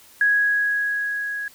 sine tone with level ramp, 1661.2 Hz, G#6, in tune, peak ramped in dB -14 to -26 dBFS, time 0.21-1.48 s, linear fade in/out 2 ms, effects white hiss -50 dBFS RMS until 1.54 s

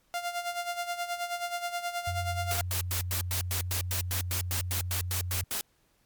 sawtooth tone with tremolo, 698.5 Hz, F5, in tune, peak -25 dBFS, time 0.14-2.61 s, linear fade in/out 0 ms, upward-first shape sine, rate 9.4 Hz, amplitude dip 70%
sine tone, 89.6 Hz, F2, 45 cents sharp, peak -31 dBFS, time 2.07-5.44 s, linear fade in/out 5 ms
white noise bursts, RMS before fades -32 dBFS, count 16, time 2.51-5.61 s, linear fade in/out 0 ms, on 100 ms, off 100 ms
effects pink hiss -69 dBFS RMS until 6.05 s + MP3 96 kbps

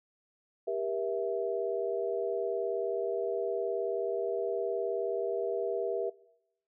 sine chord, E diminished, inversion first, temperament just, 395.6 / 474.7 / 659.3 Hz, G4 / Bb4 / E5, +16 / +31 / 0 cents, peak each -34 dBFS, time 0.67-6.1 s, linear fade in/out 10 ms, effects noise-tail reverb RT60 0.8 s tail -22 dB re dry

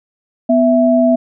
sine tone pair together, 248.5 / 659.3 Hz, B3 / E5, +11 / 0 cents, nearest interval octave + perfect fourth, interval 1689 cents, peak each -11 dBFS, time 0.49-1.16 s, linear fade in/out 10 ms, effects none

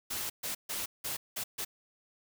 white noise bursts at uneven times, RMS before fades -36 dBFS, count 6, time 0.1-0.3 / 0.43-0.55 / 0.69-0.86 / 1.04-1.17 / 1.36-1.44 / 1.58-1.65 s, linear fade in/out 10 ms, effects none

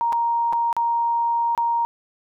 sine tone with dropouts, 935 Hz, A#5, 5 cents sharp, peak -18 dBFS, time 0.01-1.85 s, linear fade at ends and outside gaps 0 ms, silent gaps 0.124-0.129 / 0.526-0.532 / 0.728-0.766 / 1.55-1.577 s, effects none

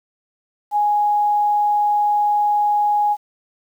sine tone, 830.6 Hz, G#5, in tune, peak -14 dBFS, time 0.71-3.17 s, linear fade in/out 50 ms, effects 8-bit

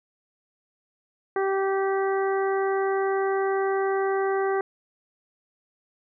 harmonic tone, 388.6 Hz, G4, 15 cents flat, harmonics 1 / 2 / 3 / 4 / 5, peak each -23 / -29 / -33 / -35 / -37 dBFS, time 1.36-4.61 s, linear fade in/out 2 ms, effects none

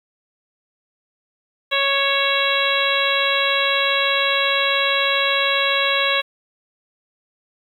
harmonic tone with a mistuned harmonic, 554.4 Hz, C#5, in tune, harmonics 1 / 2 / 3 / 4 / 5 / 6 / 7, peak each -24 / -24 / -24 / -24 / -24 / -24 / -24 dBFS, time 1.71-6.22 s, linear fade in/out 20 ms, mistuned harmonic 5, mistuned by -29 cents, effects 8-bit

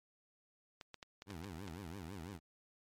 clicks, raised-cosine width 0.2 ms, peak -31 dBFS, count 7, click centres 0.812 / 0.943 / 1.028 / 1.221 / 1.305 / 1.444 / 1.679 s
15% pulse tone with vibrato, 89.8 Hz, F2, 49 cents sharp, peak -39 dBFS, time 1.26-2.4 s, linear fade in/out 50 ms, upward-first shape triangle, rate 6 Hz, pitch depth 290 cents each way
effects MP3 64 kbps

